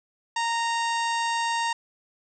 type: harmonic tone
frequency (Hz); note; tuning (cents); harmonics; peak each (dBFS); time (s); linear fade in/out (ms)
927; A#5; -10; 1 / 2 / 3 / 4 / 5 / 6 / 7 / 8 / 9; -25 / -31 / -35 / -37 / -39 / -41 / -42 / -43 / -44; 0.36-1.73; 5
effects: none